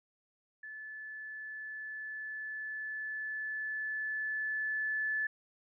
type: tone with level ramp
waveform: sine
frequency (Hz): 1735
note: A6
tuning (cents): -25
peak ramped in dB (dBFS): -43 to -30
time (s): 0.63-5.27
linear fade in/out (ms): 5
effects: none